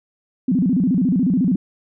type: tone with vibrato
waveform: sine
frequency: 216.7 Hz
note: A3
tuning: 26 cents flat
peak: -14 dBFS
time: 0.48-1.56 s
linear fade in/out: 5 ms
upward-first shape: square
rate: 14 Hz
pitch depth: 300 cents each way
effects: none